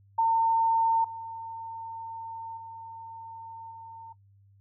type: tone with level steps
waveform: sine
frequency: 907 Hz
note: A#5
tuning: 48 cents flat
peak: -20 / -35 / -39 / -41 dBFS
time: 0.18-4.13 s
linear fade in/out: 10 ms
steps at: 1.04 / 2.57 / 3.71 s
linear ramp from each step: 5 ms
effects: noise-tail reverb RT60 0.1 s tail -18 dB re dry + added 99 Hz sine -56 dBFS peak until 4.6 s